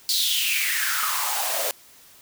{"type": "noise with high-pass filter sweep", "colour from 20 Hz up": "white", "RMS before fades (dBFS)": -24, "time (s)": [0.09, 1.71], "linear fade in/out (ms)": 0, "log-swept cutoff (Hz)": [4400, 520], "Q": 5.9, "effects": ["white hiss -51 dBFS RMS until 2.21 s"]}